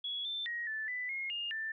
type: tone with pitch steps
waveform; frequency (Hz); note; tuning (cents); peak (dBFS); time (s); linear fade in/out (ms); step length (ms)
sine; 3363 / 3551 / 1888 / 1753 / 1992 / 2151 / 2830 / 1775; G#7 / A7 / A#6 / A6 / B6 / C7 / F7 / A6; +21 / +15 / +22 / -7 / +14 / +47 / +22 / +15; -35; 0.04-1.72; 5; 210
effects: none